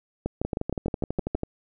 two click trains, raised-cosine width 2 ms, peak -14 / -13 dBFS, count 13 / 8, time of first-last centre 0.45-1.434 / 0.26-1.349 s, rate 12.2 / 6.43 Hz, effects none

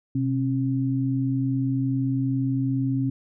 sine tone pair together, 127.57 / 270 Hz, C3 / C#4, -43 / -45 cents, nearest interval octave + minor second, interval 1298 cents, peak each -24 / -24 dBFS, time 0.15-3.1 s, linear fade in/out 5 ms, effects none

